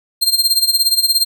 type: tone with tremolo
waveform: sawtooth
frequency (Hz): 4186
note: C8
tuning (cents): 0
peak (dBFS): -6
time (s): 0.21-1.25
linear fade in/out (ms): 20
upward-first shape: sine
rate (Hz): 17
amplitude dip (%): 80
effects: none